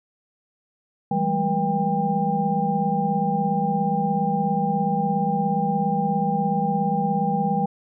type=tone cluster; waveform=sine; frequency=165.1 / 195.4 / 212.4 / 481.9 / 796 Hz; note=E3 / G3 / G#3 / B4 / G5; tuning=+3 / -5 / +39 / -43 / +26 cents; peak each=-27 / -25 / -28 / -30 / -23 dBFS; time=1.11-7.66 s; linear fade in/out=5 ms; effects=none